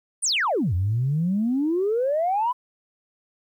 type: exponential two-way sweep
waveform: sine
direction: down then up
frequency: 10050 to 85.6 to 1024 Hz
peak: -19 dBFS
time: 0.22-2.53 s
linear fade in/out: 20 ms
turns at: 0.74 s
effects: tanh soft clip ceiling -15 dBFS + 10-bit